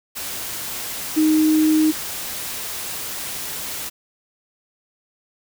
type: tone in noise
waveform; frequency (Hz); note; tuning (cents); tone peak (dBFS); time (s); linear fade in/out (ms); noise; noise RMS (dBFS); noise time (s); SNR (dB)
sine; 311.1; D#4; 0; -13; 1.16-1.92; 20; white; -29; 0.15-3.9; +13
effects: none